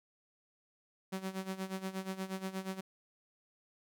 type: tone with tremolo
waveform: sawtooth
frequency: 190 Hz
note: F#3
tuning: 46 cents sharp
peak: -31 dBFS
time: 1.12-2.81 s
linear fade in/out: 10 ms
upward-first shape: sine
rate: 8.4 Hz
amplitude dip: 80%
effects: none